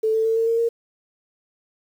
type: tone with pitch steps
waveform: sine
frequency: 439.1 / 443.9 / 448.8 / 453.8 / 458.8 / 463.9 Hz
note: A4 / A4 / A4 / A#4 / A#4 / A#4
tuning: -4 / +15 / +34 / -47 / -28 / -8 cents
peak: -17 dBFS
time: 0.03-0.69 s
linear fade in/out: 10 ms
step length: 110 ms
effects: 8-bit